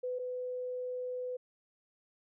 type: tone pair in turn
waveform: sine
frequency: 501 / 501 Hz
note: B4 / B4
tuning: +25 / +25 cents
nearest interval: unison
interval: 0 cents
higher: neither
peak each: -33 / -35 dBFS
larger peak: first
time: 0.03-0.19 / 0.19-1.37 s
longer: second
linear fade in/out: 10 ms
effects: none